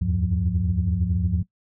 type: tone cluster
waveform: sine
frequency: 77.6 / 86.5 / 99.3 / 177.6 Hz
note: D#2 / F2 / G2 / F3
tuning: -4 / -16 / +23 / +29 cents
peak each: -25 dBFS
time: 0.01-1.43 s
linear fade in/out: 10 ms
effects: noise-tail reverb RT60 0.1 s tail -19 dB re dry + tanh soft clip ceiling -11 dBFS